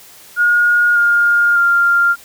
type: tone with pitch steps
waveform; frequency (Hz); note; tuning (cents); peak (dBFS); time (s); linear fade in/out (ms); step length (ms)
sine; 1434 / 1414.3 / 1394.8; F6 / F6 / F6; +45 / +21 / -3; -9; 0.36-2.16; 50; 600
effects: white hiss -41 dBFS RMS until 2.24 s